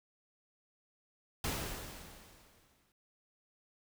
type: noise with exponential decay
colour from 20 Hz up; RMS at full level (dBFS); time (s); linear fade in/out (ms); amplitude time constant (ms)
pink; -35; 1.44-2.92; 2; 320
effects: none